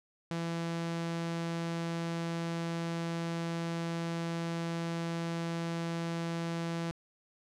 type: tone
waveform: sawtooth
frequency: 167.5 Hz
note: E3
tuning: 28 cents sharp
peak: -29 dBFS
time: 0.31-6.91 s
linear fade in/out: 0 ms
effects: low-pass 7000 Hz 12 dB/octave